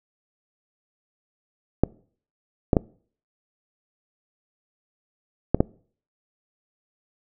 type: clicks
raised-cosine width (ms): 2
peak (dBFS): -3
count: 5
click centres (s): 1.836 / 2.732 / 2.768 / 5.546 / 5.605
effects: noise-tail reverb RT60 0.5 s tail -24 dB re dry